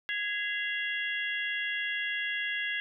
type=harmonic tone with a mistuned harmonic; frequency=554.4 Hz; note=C#5; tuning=in tune; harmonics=3 / 4 / 5 / 6; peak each=-33 / -35 / -37 / -39 dBFS; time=0.09-2.8 s; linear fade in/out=0 ms; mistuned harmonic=4; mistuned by=-140 cents; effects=none